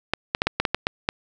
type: clicks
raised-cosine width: 0.3 ms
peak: -4 dBFS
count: 9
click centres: 0.136 / 0.349 / 0.419 / 0.47 / 0.6 / 0.652 / 0.746 / 0.869 / 1.089 s
effects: none